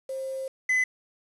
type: tone pair in turn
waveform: sine / triangle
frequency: 531 / 2017 Hz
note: C5 / B6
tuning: +25 / +36 cents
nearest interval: octave + major seventh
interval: 2311 cents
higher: second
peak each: -30 / -19 dBFS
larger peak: second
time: 0.09-0.48 / 0.69-0.84 s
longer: first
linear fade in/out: 5 ms
effects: resampled to 24000 Hz + 8-bit